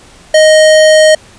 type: tone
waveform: square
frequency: 623 Hz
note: D#5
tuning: 2 cents sharp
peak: -3 dBFS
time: 0.34-1.15 s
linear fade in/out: 5 ms
effects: pink hiss -39 dBFS RMS until 1.38 s + resampled to 22050 Hz